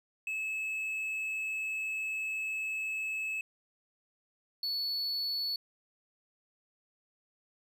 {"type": "tone pair in turn", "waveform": "triangle", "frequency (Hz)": [2594, 4426], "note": ["E7", "C#8"], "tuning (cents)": [-28, -3], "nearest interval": "major sixth", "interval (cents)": 925, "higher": "second", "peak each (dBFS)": [-31, -30], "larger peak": "second", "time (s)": [[0.27, 3.41], [4.63, 5.56]], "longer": "first", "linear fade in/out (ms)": 2, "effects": []}